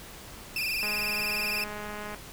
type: tone with vibrato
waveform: 30% pulse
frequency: 2531 Hz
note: D#7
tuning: 29 cents sharp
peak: -25 dBFS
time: 0.56-1.64 s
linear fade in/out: 2 ms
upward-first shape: sine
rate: 20 Hz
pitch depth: 110 cents each way
type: click train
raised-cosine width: 0.5 ms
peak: -24 dBFS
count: 276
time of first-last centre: 0.83-2.146 s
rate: 209 Hz
effects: pink hiss -45 dBFS RMS until 2.32 s